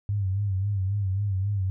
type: tone with vibrato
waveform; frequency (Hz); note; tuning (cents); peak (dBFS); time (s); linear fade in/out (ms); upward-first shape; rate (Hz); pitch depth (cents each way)
sine; 98.4; G2; +7; -23; 0.09-1.7; 0; sine; 3.7; 84
effects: none